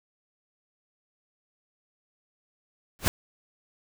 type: noise with exponential growth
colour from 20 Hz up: pink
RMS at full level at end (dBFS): -18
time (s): 2.99-3.08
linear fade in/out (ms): 0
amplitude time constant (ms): 19
effects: none